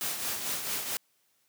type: noise with tremolo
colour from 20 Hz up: white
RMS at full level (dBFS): -31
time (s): 0.01-0.97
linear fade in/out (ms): 0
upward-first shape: triangle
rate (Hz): 4.5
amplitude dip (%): 55
effects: white hiss -71 dBFS RMS until 1.48 s + high-pass 100 Hz 12 dB/octave